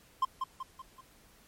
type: tone with echo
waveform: triangle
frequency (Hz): 1049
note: C6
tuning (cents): +4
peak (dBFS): -22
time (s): 0.22-0.25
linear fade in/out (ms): 5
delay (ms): 190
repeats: 4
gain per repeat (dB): -6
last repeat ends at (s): 1.01
effects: pink hiss -61 dBFS RMS until 1.47 s + MP3 64 kbps